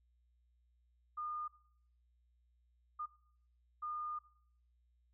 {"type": "tone bursts at uneven times", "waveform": "sine", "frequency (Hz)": 1217, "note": "D#6", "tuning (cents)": -39, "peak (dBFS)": -39, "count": 3, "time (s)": [[1.17, 1.48], [2.99, 3.06], [3.82, 4.19]], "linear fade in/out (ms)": 10, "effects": ["noise-tail reverb RT60 0.6 s tail -17 dB re dry", "added 60 Hz sine -70 dBFS peak until 5.13 s"]}